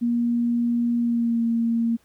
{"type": "tone with pitch glide", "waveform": "sine", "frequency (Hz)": [237.2, 231], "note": ["A#3", "A#3"], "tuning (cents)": [30, -16], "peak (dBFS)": -19, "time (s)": [0.01, 1.97], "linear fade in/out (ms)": 20, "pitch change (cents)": -46, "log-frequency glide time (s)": [0.98, 1.43], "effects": ["pink hiss -62 dBFS RMS until 2.04 s"]}